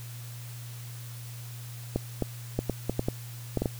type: clicks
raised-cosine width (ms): 2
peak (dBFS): -13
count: 10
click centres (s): 1.96 / 2.223 / 2.59 / 2.697 / 2.896 / 2.994 / 3.085 / 3.573 / 3.62 / 3.658
effects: added 119 Hz sine -39 dBFS peak until 3.79 s + white hiss -48 dBFS RMS until 3.79 s